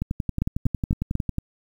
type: two click trains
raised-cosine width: 5 ms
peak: -12 / -9 dBFS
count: 16 / 4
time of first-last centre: 0.02-1.384 / 0.42-1.153 s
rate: 11 / 4.09 Hz
effects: 8-bit